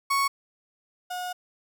35% pulse tone pair in turn, 1108.7 / 723.5 Hz, C#6 / F#5, 0 / -39 cents, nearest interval perfect fifth, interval 739 cents, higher first, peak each -20 / -29 dBFS, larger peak first, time 0.1-0.28 / 1.1-1.33 s, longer second, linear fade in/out 10 ms, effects none

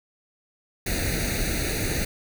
pink noise with comb filter, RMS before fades -26 dBFS, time 0.86-2.05 s, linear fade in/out 5 ms, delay 0.47 ms, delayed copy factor +0.9, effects none

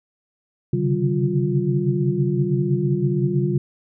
sine tone cluster, 133.8 / 139.8 / 149.3 / 190.7 / 352.6 Hz, C3 / C#3 / D3 / G3 / F4, +39 / +15 / +29 / -47 / +17 cents, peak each -24 dBFS, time 0.73-3.58 s, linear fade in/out 5 ms, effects none

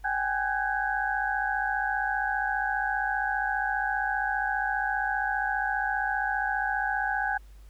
sine tone cluster, 774 / 829 / 1511 / 1645 Hz, G5 / G#5 / F#6 / G#6, -22 / -3 / +36 / -17 cents, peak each -31 dBFS, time 0.04-7.38 s, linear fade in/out 10 ms, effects added 50 Hz sine -46 dBFS peak until 7.69 s + pink hiss -63 dBFS RMS until 7.69 s

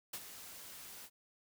white noise with ADSR envelope, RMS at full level -41 dBFS, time 0.13-1.1 s, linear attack 9 ms, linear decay 48 ms, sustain -10 dB, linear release 54 ms, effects none

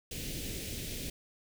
pink band-stop noise, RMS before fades -39 dBFS, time 0.11-1.1 s, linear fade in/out 5 ms, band 490 to 2300 Hz, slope 24 dB/octave, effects none

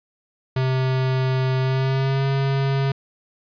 square tone with pitch glide, 130.5 to 136.59 Hz, C3 to C#3, -4 to -25 cents, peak -19 dBFS, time 0.56-2.92 s, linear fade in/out 5 ms, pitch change +79 cents, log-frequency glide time 1.6-2.26 s, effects resampled to 11025 Hz + 10-bit

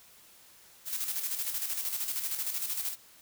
blue noise with tremolo, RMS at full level -32 dBFS, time 0.85-2.96 s, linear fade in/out 50 ms, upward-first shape square, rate 13 Hz, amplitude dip 50%, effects white hiss -57 dBFS RMS until 3.21 s

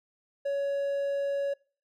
triangle tone, 560 Hz, C#5, 18 cents sharp, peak -25 dBFS, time 0.45-1.54 s, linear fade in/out 10 ms, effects noise-tail reverb RT60 0.4 s tail -24 dB re dry

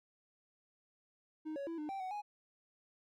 triangle tone with pitch steps, 311.1 / 558 / 332.1 / 302 / 780 / 747 / 830 Hz, D#4 / C#5 / E4 / D4 / G5 / F#5 / G#5, 0 / +11 / +13 / +48 / -9 / +16 / -1 cents, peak -37 dBFS, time 1.45-2.22 s, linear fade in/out 20 ms, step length 110 ms, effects none

